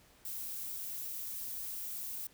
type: noise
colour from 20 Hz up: violet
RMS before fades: -41 dBFS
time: 0.25-2.27 s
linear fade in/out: 2 ms
effects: pink hiss -63 dBFS RMS until 2.33 s